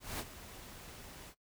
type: noise with ADSR envelope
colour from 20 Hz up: pink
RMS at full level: -38 dBFS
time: 0-1.35 s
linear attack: 190 ms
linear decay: 47 ms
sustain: -13 dB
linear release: 69 ms
effects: noise-tail reverb RT60 0.1 s tail -19 dB re dry